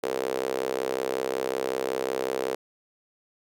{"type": "tone with high-pass filter", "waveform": "sawtooth", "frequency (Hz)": 65.41, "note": "C2", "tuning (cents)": 0, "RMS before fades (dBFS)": -29, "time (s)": [0.03, 2.55], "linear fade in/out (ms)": 5, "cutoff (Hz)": 450, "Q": 4.1, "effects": []}